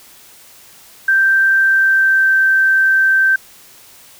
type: tone with pitch glide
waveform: sine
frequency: 1568 to 1557.2 Hz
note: G6 to G6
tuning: 0 to -12 cents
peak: -9 dBFS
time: 1.08-3.36 s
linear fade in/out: 5 ms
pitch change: -12 cents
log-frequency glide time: 1.59-2.33 s
effects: white hiss -43 dBFS RMS until 4.19 s